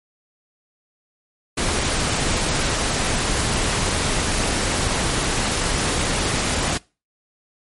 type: noise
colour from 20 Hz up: pink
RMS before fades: -21 dBFS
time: 1.57-6.78 s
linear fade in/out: 10 ms
effects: noise-tail reverb RT60 0.3 s tail -23 dB re dry + MP3 48 kbps